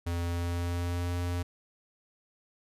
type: tone with pitch glide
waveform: square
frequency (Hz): 85.8 to 87.91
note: F2 to F2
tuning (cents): -30 to +12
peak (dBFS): -30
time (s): 0.06-1.43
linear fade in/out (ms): 10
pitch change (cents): +42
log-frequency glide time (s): 0.17-1.15
effects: resampled to 32000 Hz